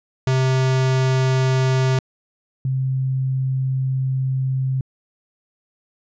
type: tone pair in turn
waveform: square / sine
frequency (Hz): 130.81 / 131.8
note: C3 / C3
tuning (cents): 0 / +13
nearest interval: unison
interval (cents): 13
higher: second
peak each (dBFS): -16 / -18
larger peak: first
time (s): 0.27-1.99 / 2.65-4.81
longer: second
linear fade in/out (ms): 2
effects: resampled to 16000 Hz